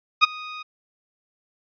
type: tone with ADSR envelope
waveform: 20% pulse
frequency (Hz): 1244.5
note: D#6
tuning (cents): 0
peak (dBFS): -4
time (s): 0.21-0.63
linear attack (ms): 28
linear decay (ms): 15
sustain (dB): -24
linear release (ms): 13
effects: resampled to 11025 Hz